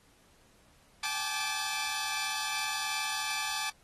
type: chord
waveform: 10% pulse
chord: G suspended second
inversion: none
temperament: equal with one note detuned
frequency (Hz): 784 / 860.9 / 1174.7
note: G5 / A5 / D6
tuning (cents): 0 / -38 / 0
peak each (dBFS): -32 / -27 / -27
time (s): 1.03-3.7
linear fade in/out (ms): 5
effects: pink hiss -64 dBFS RMS until 3.83 s + AAC 32 kbps